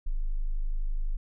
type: tone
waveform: sine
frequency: 25.96 Hz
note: G#0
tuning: in tune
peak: -25 dBFS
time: 0.06-1.17 s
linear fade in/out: 10 ms
effects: none